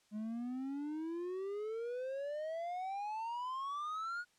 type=exponential sweep; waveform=triangle; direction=up; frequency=207.7 to 1460 Hz; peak=-36 dBFS; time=0.11-4.25 s; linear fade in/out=50 ms; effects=white hiss -72 dBFS RMS until 4.38 s + low-pass 8000 Hz 12 dB/octave